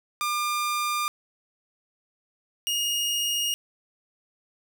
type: tone pair in turn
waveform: sawtooth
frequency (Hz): 1200 / 2859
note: D6 / F7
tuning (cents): +37 / +40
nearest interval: octave + minor third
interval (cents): 1503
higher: second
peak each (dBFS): -21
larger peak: neither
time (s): 0.21-1.08 / 2.67-3.54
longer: neither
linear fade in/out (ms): 0
effects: none